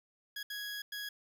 20% pulse tone bursts at uneven times, 1663 Hz, G#6, 2 cents sharp, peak -34 dBFS, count 3, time 0.36-0.43 / 0.5-0.82 / 0.92-1.09 s, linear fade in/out 5 ms, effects none

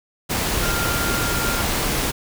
sine tone in noise, 1396.9 Hz, F6, in tune, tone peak -26 dBFS, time 0.61-1.63 s, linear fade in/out 20 ms, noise pink, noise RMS -22 dBFS, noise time 0.29-2.12 s, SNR -7 dB, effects none

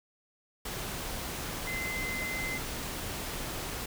sine tone in noise, 2061 Hz, C7, 27 cents flat, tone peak -34 dBFS, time 1.67-2.58 s, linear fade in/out 5 ms, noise pink, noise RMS -37 dBFS, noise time 0.65-3.86 s, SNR 0 dB, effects none

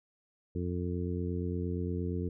harmonic tone, 88.6 Hz, F2, 25 cents sharp, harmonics 1 / 2 / 3 / 4 / 5, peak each -34 / -37 / -39 / -40 / -41 dBFS, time 0.55-2.29 s, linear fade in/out 5 ms, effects none

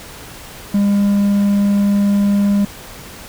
triangle tone, 201.9 Hz, G#3, 49 cents flat, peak -9 dBFS, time 0.74-2.65 s, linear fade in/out 5 ms, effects pink hiss -35 dBFS RMS until 3.28 s

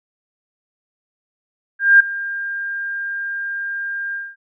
sine tone with ADSR envelope, 1602 Hz, G6, 37 cents sharp, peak -4 dBFS, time 1.79-4.36 s, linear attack 210 ms, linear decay 7 ms, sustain -18 dB, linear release 220 ms, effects none

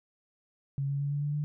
sine tone with pitch steps, 138.59 / 140.44 / 142.32 / 144.23 / 146.15 / 148.11 Hz, C#3 / C#3 / C#3 / D3 / D3 / D3, 0 / +23 / +46 / -31 / -8 / +15 cents, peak -28 dBFS, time 0.78-1.44 s, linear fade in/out 0 ms, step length 110 ms, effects none

